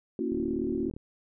sine chord, F# dominant seventh, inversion first, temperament equal with one note detuned, 233.1 / 277.2 / 333.3 / 370 Hz, A#3 / C#4 / E4 / F#4, 0 / 0 / +19 / 0 cents, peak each -33 dBFS, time 0.19-0.9 s, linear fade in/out 2 ms
click train, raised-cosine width 3 ms, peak -28 dBFS, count 25, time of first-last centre 0.32-0.965 s, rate 37.2 Hz
effects none

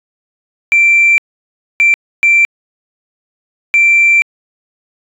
sine tone bursts at uneven times, 2350 Hz, D7, 1 cent sharp, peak -4 dBFS, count 4, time 0.72-1.18 / 1.8-1.94 / 2.23-2.45 / 3.74-4.22 s, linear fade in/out 0 ms, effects tanh soft clip ceiling -2 dBFS

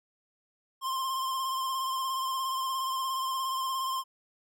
square tone with vibrato, 1054 Hz, C6, 12 cents sharp, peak -30 dBFS, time 0.81-4.04 s, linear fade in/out 50 ms, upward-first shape triangle, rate 17 Hz, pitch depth 39 cents each way, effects none

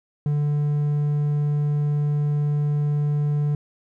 triangle tone, 147 Hz, D3, 2 cents sharp, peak -17 dBFS, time 0.26-3.55 s, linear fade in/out 2 ms, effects none

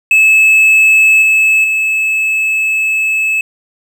triangle tone with level steps, 2600 Hz, E7, 24 cents flat, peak -3 / -5 / -9 dBFS, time 0.11-3.41 s, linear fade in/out 2 ms, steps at 1.22 / 1.64 s, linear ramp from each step 2 ms, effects none

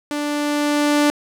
sawtooth tone with level ramp, 293.7 Hz, D4, in tune, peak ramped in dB -18 to -9 dBFS, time 0.11-1.1 s, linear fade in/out 0 ms, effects low-pass 11000 Hz 12 dB/octave + 8-bit

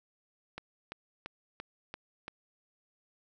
click train, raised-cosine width 0.3 ms, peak -24 dBFS, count 6, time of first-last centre 0.58-2.281 s, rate 2.94 Hz, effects none

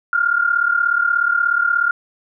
sine tone pair together, 1393.3 / 1430 Hz, F6 / F6, -4 / +41 cents, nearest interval unison, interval 45 cents, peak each -16 / -18 dBFS, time 0.13-1.91 s, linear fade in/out 2 ms, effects none

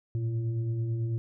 sine tone with frequency modulation, 116.54 Hz, A#2, in tune, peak -27 dBFS, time 0.15-1.18 s, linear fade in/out 0 ms, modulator 224 Hz, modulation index 0.44, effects none

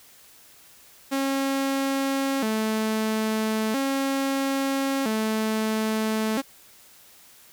sawtooth tone with vibrato, 243.9 Hz, B3, 21 cents flat, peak -19 dBFS, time 1.11-6.42 s, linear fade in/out 20 ms, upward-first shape square, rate 0.38 Hz, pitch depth 190 cents each way, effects white hiss -52 dBFS RMS until 7.52 s

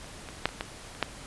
clicks, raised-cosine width 0.3 ms, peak -30 / -24 / -7 / -25 / -15 / -29 / -8 dBFS, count 7, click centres 0.044 / 0.288 / 0.456 / 0.49 / 0.609 / 0.95 / 1.027 s, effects pink hiss -45 dBFS RMS until 1.26 s + resampled to 24000 Hz

